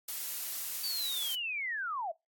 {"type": "noise", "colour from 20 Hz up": "blue", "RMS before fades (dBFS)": -37, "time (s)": [0.08, 1.35], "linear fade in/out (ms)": 5}
{"type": "linear sweep", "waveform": "sine", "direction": "down", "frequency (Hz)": [4638, 614], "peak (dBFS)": -33, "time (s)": [0.83, 2.12], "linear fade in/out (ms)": 10}
{"effects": ["noise-tail reverb RT60 0.2 s tail -22 dB re dry", "AAC 64 kbps"]}